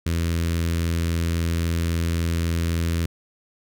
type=tone with notch filter; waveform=sawtooth; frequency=83.7 Hz; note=E2; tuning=27 cents sharp; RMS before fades=-23 dBFS; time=0.06-3.06 s; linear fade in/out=5 ms; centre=780 Hz; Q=0.68; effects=none